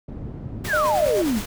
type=low-pass noise; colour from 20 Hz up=white; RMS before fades=-33 dBFS; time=0.08-0.69 s; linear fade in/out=5 ms; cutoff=190 Hz; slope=12 dB/octave
type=noise with tremolo; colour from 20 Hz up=pink; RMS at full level=-30 dBFS; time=0.64-1.46 s; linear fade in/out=10 ms; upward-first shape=sine; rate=9.7 Hz; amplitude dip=35%
type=exponential sweep; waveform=sine; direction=down; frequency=1900 to 185.4 Hz; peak=-19 dBFS; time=0.67-1.42 s; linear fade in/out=50 ms
type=tone; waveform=sine; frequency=610 Hz; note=D#5; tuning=34 cents flat; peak=-21 dBFS; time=0.73-1.22 s; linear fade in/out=5 ms
effects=none